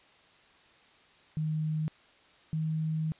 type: tone pair in turn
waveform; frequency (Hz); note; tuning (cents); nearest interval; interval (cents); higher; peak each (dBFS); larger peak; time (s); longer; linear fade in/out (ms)
sine; 155.56 / 157.73; D#3 / D#3; 0 / +24; unison; 24; second; -28; neither; 1.37-1.88 / 2.53-3.12; second; 0
effects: white hiss -60 dBFS RMS until 3.19 s + resampled to 8000 Hz

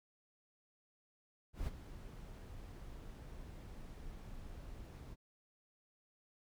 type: noise with ADSR envelope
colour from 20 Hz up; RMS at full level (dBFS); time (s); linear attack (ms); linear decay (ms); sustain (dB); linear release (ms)
brown; -39; 1.53-5.16; 140; 28; -11; 36
effects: none

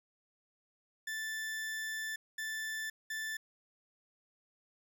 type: tone bursts at uneven times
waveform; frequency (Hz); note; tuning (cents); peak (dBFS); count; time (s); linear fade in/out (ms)
40% pulse; 1760; A6; 0; -36; 3; 1.07-2.16 / 2.38-2.9 / 3.1-3.37; 5
effects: none

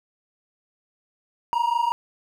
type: tone pair together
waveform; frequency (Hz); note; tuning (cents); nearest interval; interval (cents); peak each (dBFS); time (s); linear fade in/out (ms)
triangle; 932.3 / 958; A#5 / A#5; 0 / +47; unison; 47; -21; 1.53-1.92; 0
effects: none

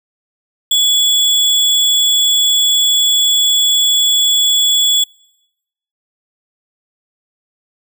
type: tone with sample-and-hold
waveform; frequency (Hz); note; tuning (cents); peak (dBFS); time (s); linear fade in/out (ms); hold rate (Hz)
sine; 3391; G#7; +35; -9; 0.71-5.04; 5; 11025
effects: noise-tail reverb RT60 0.9 s tail -26 dB re dry

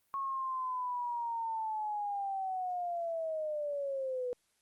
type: linear sweep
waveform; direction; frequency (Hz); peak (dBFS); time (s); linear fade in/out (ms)
sine; down; 1100 to 487.8; -33; 0.14-4.33; 0
effects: white hiss -75 dBFS RMS until 4.61 s + Opus 32 kbps

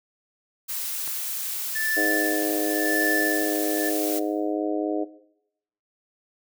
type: noise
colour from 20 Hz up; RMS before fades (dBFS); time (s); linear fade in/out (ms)
blue; -30; 0.68-4.2; 20
type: click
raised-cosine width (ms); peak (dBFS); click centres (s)
0.5; -24; 1.077
type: tone with tremolo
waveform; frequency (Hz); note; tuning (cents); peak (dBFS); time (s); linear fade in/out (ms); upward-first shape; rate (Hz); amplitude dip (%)
triangle; 1756; A6; -4; -20; 1.75-3.9; 10; sine; 0.93; 90
type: harmonic tone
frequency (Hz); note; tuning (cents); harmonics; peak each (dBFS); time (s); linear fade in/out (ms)
103.8; G#2; 0; 3 / 4 / 5 / 6 / 7; -27 / -30 / -33 / -31 / -34; 1.96-5.05; 20
effects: noise-tail reverb RT60 0.8 s tail -17 dB re dry

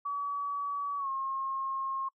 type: tone with pitch glide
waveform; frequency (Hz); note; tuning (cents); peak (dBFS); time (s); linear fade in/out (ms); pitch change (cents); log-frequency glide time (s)
sine; 1139 to 1075.1; C#6 to C6; +47 to +47; -31; 0.05-2.09; 10; -100; 0.98-1.09
effects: noise-tail reverb RT60 0.1 s tail -26 dB re dry

